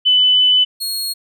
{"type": "tone pair in turn", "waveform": ["sine", "sawtooth"], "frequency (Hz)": [3002, 4301], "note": ["F#7", "C8"], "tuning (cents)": [24, 47], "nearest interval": "tritone", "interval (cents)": 623, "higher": "second", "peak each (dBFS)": [-9, -17], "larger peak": "first", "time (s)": [[0.05, 0.65], [0.8, 1.14]], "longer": "first", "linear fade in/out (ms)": 20, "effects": []}